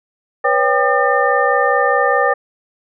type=tone cluster; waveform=sine; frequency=492.2 / 557 / 790 / 1211 / 1802 Hz; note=B4 / C#5 / G5 / D#6 / A6; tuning=-6 / +8 / +13 / -47 / +41 cents; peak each=-18 dBFS; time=0.44-2.34 s; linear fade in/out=10 ms; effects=none